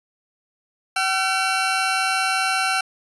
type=tone pair together; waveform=20% pulse; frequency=762 / 1358.6 Hz; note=G5 / F6; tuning=-49 / -48 cents; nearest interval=minor seventh; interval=1001 cents; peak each=-17 dBFS; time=0.96-2.81 s; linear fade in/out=5 ms; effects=resampled to 24000 Hz